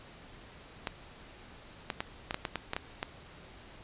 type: clicks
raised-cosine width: 0.3 ms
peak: -16 dBFS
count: 10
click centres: 0.872 / 1.902 / 2.005 / 2.309 / 2.344 / 2.452 / 2.557 / 2.734 / 2.765 / 3.029 s
effects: pink hiss -52 dBFS RMS until 3.83 s + resampled to 8000 Hz